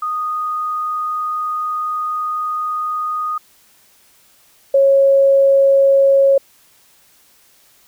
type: tone pair in turn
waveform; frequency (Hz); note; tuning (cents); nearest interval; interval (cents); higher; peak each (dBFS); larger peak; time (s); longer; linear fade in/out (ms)
sine; 1238 / 548.3; D#6 / C#5; -9 / -19; octave + major second; 1410; first; -18 / -8; second; 0.02-3.38 / 4.74-6.38; first; 5
effects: white hiss -52 dBFS RMS until 7.87 s